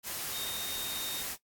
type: tone in noise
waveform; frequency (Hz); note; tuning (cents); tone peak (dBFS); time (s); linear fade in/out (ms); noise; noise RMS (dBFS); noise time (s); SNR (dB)
sine; 3700; A#7; -14; -37; 0.31-1.25; 50; white; -37; 0.03-1.37; -3
effects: noise-tail reverb RT60 0.1 s tail -17 dB re dry + AAC 64 kbps